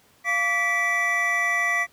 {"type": "tone cluster", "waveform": "triangle", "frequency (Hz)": [696, 1156, 1965, 2319], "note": ["F5", "D6", "B6", "D7"], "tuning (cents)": [-6, -28, -9, -22], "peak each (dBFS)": [-29, -28, -20, -28], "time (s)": [0.24, 1.87], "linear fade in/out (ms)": 50, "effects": ["pink hiss -58 dBFS RMS until 1.92 s", "high-pass 100 Hz 12 dB/octave"]}